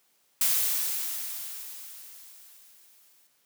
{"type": "noise with exponential decay", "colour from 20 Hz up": "blue", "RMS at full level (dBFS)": -23, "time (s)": [0.41, 3.27], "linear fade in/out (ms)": 2, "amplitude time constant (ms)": 620, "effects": ["white hiss -68 dBFS RMS until 3.45 s", "high-pass 150 Hz 12 dB/octave"]}